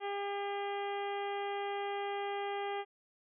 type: harmonic tone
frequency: 402.3 Hz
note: G4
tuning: 45 cents sharp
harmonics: 1 / 2 / 3 / 4 / 5 / 6 / 7 / 8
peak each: -38 / -38 / -47 / -50 / -47 / -52 / -53 / -52 dBFS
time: 0-2.85 s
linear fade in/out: 50 ms
effects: none